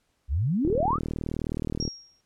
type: exponential sweep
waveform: sine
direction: up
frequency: 58.27 to 1396.9 Hz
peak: -22 dBFS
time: 0.28-0.99 s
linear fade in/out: 50 ms
type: click train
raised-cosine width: 3 ms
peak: -17 dBFS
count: 49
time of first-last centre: 0.65-1.878 s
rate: 39.1 Hz
type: tone with exponential decay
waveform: sine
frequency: 5588 Hz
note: F8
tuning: in tune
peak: -27 dBFS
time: 1.8-2.21 s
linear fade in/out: 5 ms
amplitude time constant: 87 ms
effects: pink hiss -72 dBFS RMS until 2.25 s + low-pass 11000 Hz 12 dB/octave

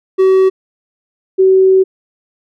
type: tone pair in turn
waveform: triangle / sine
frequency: 379.3 / 379.3 Hz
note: F#4 / F#4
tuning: +43 / +43 cents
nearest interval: unison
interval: 0 cents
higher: neither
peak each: -4 / -5 dBFS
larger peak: first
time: 0.18-0.5 / 1.38-1.84 s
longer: second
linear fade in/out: 20 ms
effects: none

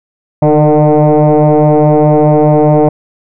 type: tone with frequency modulation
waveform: sine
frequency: 148.6 Hz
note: D3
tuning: 21 cents sharp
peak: -3 dBFS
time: 0.42-2.89 s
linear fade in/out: 5 ms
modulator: 151 Hz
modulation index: 4.1
effects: tanh soft clip ceiling 0 dBFS

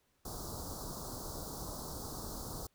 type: band-stop noise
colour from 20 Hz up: pink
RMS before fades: -43 dBFS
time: 0.25-2.67 s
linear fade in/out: 5 ms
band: 1300 to 4200 Hz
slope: 48 dB/octave
effects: pink hiss -75 dBFS RMS until 2.74 s

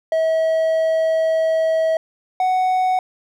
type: tone pair in turn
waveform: triangle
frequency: 644 / 742.7 Hz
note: E5 / F#5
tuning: -41 / +6 cents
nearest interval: major second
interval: 247 cents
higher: second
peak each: -13 dBFS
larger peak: neither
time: 0.12-1.97 / 2.4-2.99 s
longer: first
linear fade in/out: 2 ms
effects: none

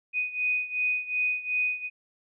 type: beating tone pair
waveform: sine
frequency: 2489 / 2491.7 Hz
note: D#7 / D#7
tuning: 0 / +2 cents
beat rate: 2.7 Hz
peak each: -27 / -30 dBFS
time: 0.13-1.9 s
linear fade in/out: 50 ms
effects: none

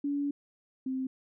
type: tone pair in turn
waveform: sine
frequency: 285.2 / 261.5 Hz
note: C#4 / C4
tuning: +49 / -1 cents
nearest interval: major second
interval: 150 cents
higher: first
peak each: -28 / -30 dBFS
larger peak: first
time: 0.04-0.31 / 0.86-1.07 s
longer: first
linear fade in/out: 5 ms
effects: none

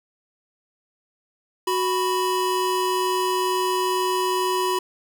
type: tone pair together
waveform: square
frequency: 370 / 987.8 Hz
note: F#4 / B5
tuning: 0 / 0 cents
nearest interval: octave + perfect fourth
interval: 1700 cents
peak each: -24 / -24 dBFS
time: 1.67-4.79 s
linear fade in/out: 5 ms
effects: none

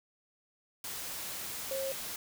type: tone in noise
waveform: sine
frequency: 538 Hz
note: C5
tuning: 48 cents sharp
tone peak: -33 dBFS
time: 1.71-1.92 s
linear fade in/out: 2 ms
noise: white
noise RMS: -40 dBFS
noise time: 0.84-2.16 s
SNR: +4 dB
effects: none

